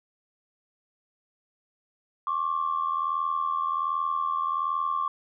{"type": "tone pair together", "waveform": "sine", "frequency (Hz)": [1076.7, 1158], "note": ["C6", "D6"], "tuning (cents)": [49, -25], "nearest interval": "minor second", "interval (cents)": 126, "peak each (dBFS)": -27, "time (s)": [2.27, 5.08], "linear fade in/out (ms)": 2, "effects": ["tanh soft clip ceiling -17 dBFS"]}